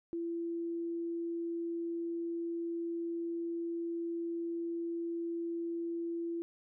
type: tone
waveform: sine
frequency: 337.4 Hz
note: E4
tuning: 40 cents sharp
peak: -34 dBFS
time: 0.13-6.42 s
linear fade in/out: 0 ms
effects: none